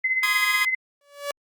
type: tone with tremolo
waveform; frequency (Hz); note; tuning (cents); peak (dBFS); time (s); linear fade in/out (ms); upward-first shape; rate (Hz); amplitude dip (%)
sine; 2050; C7; -36; -18; 0.04-0.75; 5; sine; 16; 60
type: chord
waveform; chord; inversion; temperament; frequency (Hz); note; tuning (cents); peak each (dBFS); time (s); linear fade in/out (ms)
20% pulse; Ab major; first; just; 1038.3 / 1245.9 / 1661.2; C6 / Eb6 / Ab6; -14 / +2 / 0; -23 / -24 / -24; 0.23-0.65; 2
type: tone with exponential growth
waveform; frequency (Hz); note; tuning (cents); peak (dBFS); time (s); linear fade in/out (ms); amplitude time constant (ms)
sawtooth; 572; D5; -46; -20; 1.01-1.31; 2; 64
effects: Opus 48 kbps